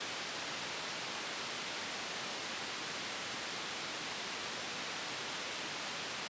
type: low-pass noise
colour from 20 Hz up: white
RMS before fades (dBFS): -41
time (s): 0-6.28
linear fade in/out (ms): 10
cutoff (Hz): 4200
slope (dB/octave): 12
effects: high-pass 150 Hz 12 dB/octave + resampled to 16000 Hz